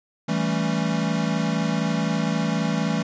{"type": "chord", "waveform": "square", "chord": "A dominant seventh", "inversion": "second", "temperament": "equal", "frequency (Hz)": [164.81, 196, 220, 277.2], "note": ["E3", "G3", "A3", "C#4"], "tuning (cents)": [0, 0, 0, 0], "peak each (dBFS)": [-26, -28, -27, -31], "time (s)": [0.28, 3.03], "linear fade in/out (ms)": 10, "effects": ["resampled to 16000 Hz"]}